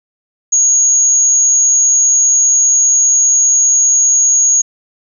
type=tone; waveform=sine; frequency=6645 Hz; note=G#8; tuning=in tune; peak=-7 dBFS; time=0.52-4.62 s; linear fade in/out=10 ms; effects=none